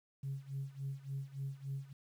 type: tone with tremolo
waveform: sine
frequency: 137 Hz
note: C#3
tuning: 20 cents flat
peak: -35 dBFS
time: 0.23-1.93 s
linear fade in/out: 5 ms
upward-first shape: sine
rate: 3.5 Hz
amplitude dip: 90%
effects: tanh soft clip ceiling -33 dBFS + 11-bit